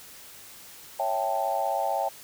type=chord; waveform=sine; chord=A dominant seventh; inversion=first; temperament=equal; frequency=554.4 / 659.3 / 784 / 880 Hz; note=C#5 / E5 / G5 / A5; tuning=0 / 0 / 0 / 0 cents; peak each=-32 / -30 / -28 / -31 dBFS; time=0.99-2.09 s; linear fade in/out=10 ms; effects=white hiss -47 dBFS RMS until 2.23 s